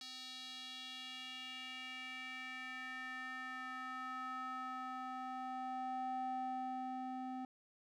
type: tone with band-pass filter sweep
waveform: square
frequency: 257.1 Hz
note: C4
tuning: 30 cents flat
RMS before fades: -45 dBFS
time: 0.01-7.45 s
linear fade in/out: 2 ms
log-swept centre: 4300 to 550 Hz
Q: 3.2
effects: none